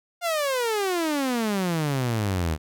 sawtooth exponential sweep, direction down, 712 to 75 Hz, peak -19 dBFS, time 0.21-2.58 s, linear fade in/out 50 ms, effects none

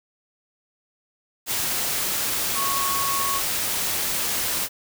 sine tone in noise, 1105 Hz, C#6, 6 cents flat, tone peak -25 dBFS, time 2.54-3.42 s, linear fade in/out 50 ms, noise white, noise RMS -25 dBFS, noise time 1.46-4.69 s, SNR -3 dB, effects none

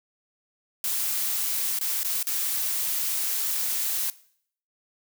blue noise with dropouts, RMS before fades -27 dBFS, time 0.84-4.1 s, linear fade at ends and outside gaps 1 ms, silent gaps 1.789-1.811 / 2.032-2.047 / 2.228-2.269 s, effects noise-tail reverb RT60 0.6 s tail -19 dB re dry

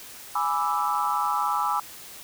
sine chord, E dominant seventh, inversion first, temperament equal, 830.6 / 987.8 / 1174.7 / 1318.5 Hz, G#5 / B5 / D6 / E6, 0 / 0 / 0 / 0 cents, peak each -28 dBFS, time 0.35-1.8 s, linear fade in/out 5 ms, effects white hiss -43 dBFS RMS until 2.23 s

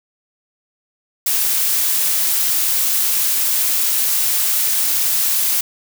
blue noise, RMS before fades -17 dBFS, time 1.26-5.61 s, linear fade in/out 5 ms, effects none

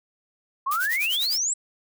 sine exponential sweep, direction up, 1040 to 8010 Hz, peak -22 dBFS, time 0.66-1.54 s, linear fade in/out 10 ms
blue noise with tremolo, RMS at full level -30 dBFS, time 0.71-1.38 s, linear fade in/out 5 ms, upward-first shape sine, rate 10 Hz, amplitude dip 85%
effects none

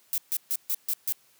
violet noise bursts, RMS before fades -27 dBFS, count 6, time 0.13-1.124 s, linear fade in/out 0 ms, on 49 ms, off 140 ms, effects white hiss -62 dBFS RMS until 1.39 s + high-pass 100 Hz 12 dB/octave

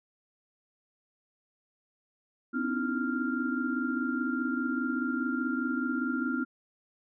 sine tone cluster, 250.9 / 275.8 / 309.1 / 325.1 / 1393 Hz, B3 / C#4 / D#4 / E4 / F6, +28 / -9 / -11 / -24 / -5 cents, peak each -31 / -35 / -38 / -37 / -34 dBFS, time 2.53-6.45 s, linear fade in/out 20 ms, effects none

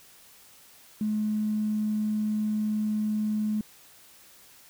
triangle tone with tanh clipping, 213.2 Hz, G#3, 46 cents sharp, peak -24 dBFS, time 1.01-3.61 s, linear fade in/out 2 ms, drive 2 dB, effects white hiss -54 dBFS RMS until 4.69 s

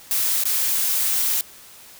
blue noise with dropouts, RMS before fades -21 dBFS, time 0.11-1.41 s, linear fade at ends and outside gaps 1 ms, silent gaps 0.437-0.454 s, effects white hiss -45 dBFS RMS until 1.99 s

